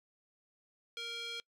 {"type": "tone with band-pass filter", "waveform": "square", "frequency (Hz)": 466.2, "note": "A#4", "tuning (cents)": 0, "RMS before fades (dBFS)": -42, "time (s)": [0.97, 1.4], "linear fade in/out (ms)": 0, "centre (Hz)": 3400, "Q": 2.6, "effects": ["noise-tail reverb RT60 0.1 s tail -24 dB re dry"]}